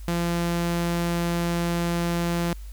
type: tone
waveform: sawtooth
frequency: 171.4 Hz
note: F3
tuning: 32 cents flat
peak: -19 dBFS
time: 0.08-2.53 s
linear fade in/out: 0 ms
effects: added 50 Hz sine -35 dBFS peak until 2.72 s + white hiss -54 dBFS RMS until 2.72 s